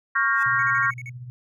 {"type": "chord", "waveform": "sine", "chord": "G half-diminished seventh", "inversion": "second", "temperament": "equal with one note detuned", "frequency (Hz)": [1108.7, 1396.9, 1600, 1864.7], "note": ["Db6", "F6", "G6", "Bb6"], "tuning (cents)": [0, 0, 35, 0], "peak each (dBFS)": -24, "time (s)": [0.15, 0.91], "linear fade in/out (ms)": 10}
{"type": "tone with exponential growth", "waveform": "20% pulse", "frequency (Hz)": 863, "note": "A5", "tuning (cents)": -34, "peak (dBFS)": -31, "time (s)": [0.28, 0.43], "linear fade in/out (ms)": 2, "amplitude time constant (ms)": 31}
{"type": "tone with tremolo", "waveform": "sine", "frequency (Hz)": 123.5, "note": "B2", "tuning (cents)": 0, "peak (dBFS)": -32, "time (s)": [0.46, 1.3], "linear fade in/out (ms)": 0, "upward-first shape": "triangle", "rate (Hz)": 16, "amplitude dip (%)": 60}
{"type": "tone bursts", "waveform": "triangle", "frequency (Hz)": 2217, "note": "C#7", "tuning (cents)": 0, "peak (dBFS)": -33, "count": 7, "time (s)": [0.59, 1.095], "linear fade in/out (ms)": 2, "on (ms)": 37, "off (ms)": 41}
{"effects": []}